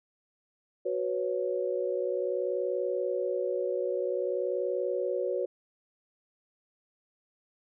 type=chord; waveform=sine; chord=F# suspended fourth; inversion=none; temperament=equal; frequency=370 / 493.9 / 554.4 Hz; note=F#4 / B4 / C#5; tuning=0 / 0 / 0 cents; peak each=-32 dBFS; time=0.85-5.46 s; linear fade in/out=10 ms; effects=none